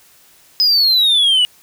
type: exponential sweep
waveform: sine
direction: down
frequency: 5080 to 2900 Hz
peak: -7 dBFS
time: 0.6-1.45 s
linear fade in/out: 0 ms
effects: tanh soft clip ceiling -9 dBFS + white hiss -49 dBFS RMS until 1.62 s